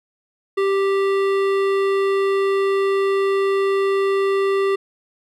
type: tone with hard clipping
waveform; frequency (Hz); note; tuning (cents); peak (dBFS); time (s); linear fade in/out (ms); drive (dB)
triangle; 392; G4; 0; -18; 0.57-4.76; 10; 18
effects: none